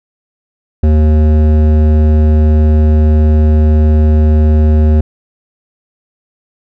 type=tone with hard clipping; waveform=sine; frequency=76.8 Hz; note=D#2; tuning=22 cents flat; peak=-7 dBFS; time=0.83-5.01 s; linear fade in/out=5 ms; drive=13 dB; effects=none